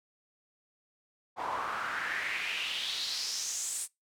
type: noise with band-pass filter sweep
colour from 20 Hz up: pink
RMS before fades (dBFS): -35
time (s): 1.36-3.88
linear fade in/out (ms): 50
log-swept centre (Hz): 870 to 9000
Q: 4.1
effects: noise-tail reverb RT60 0.2 s tail -24 dB re dry